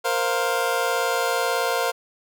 25% pulse chord, Bb suspended second, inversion none, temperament just, 466.2 / 524.4 / 699.2 Hz, Bb4 / C5 / F5, 0 / +4 / +2 cents, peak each -22 dBFS, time 0.04-1.92 s, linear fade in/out 20 ms, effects none

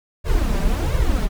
brown noise with flanger, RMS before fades -18 dBFS, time 0.24-1.29 s, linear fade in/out 50 ms, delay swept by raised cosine 1.8 to 5.1 ms, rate 1.4 Hz, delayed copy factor +0.9, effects none

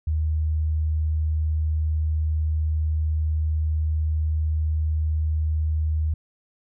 sine tone, 77.8 Hz, D#2, in tune, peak -20 dBFS, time 0.07-6.14 s, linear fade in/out 5 ms, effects none

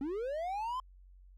triangle linear sweep, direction up, 260 to 1051 Hz, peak -32 dBFS, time 0.01-0.8 s, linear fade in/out 2 ms, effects added 46 Hz sine -54 dBFS peak until 1.37 s

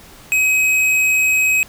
triangle tone with hard clipping, 2537 Hz, D#7, 33 cents sharp, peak -14 dBFS, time 0.32-1.63 s, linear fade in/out 0 ms, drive 14 dB, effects pink hiss -42 dBFS RMS until 1.68 s

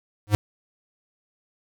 square tone with exponential growth, 104.6 Hz, G#2, 13 cents sharp, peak -12 dBFS, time 0.27-0.35 s, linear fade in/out 0 ms, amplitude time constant 16 ms, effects none

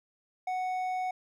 triangle tone with hard clipping, 740 Hz, F#5, in tune, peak -31 dBFS, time 0.47-1.11 s, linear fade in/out 5 ms, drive 9 dB, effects none

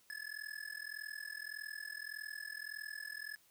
square tone with amplitude modulation, 1714 Hz, A6, 46 cents flat, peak -40 dBFS, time 0.1-3.36 s, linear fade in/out 0 ms, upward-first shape sine, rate 41.7 Hz, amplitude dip 95%, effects white hiss -69 dBFS RMS until 3.5 s

